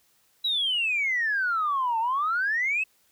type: exponential two-way sweep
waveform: sine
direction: down then up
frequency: 3951 to 880 to 2654 Hz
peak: -22 dBFS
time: 0.44-2.84 s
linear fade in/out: 10 ms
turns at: 1.99 s
effects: tanh soft clip ceiling -18 dBFS + white hiss -65 dBFS RMS until 3.11 s